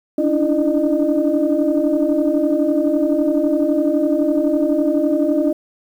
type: tone cluster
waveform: sine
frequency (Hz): 286.4 / 298.3 / 330.2 / 607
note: D4 / D4 / E4 / D#5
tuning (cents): -43 / +27 / +3 / -43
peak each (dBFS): -19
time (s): 0.18-5.53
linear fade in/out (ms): 5
effects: tanh soft clip ceiling -6 dBFS + 8-bit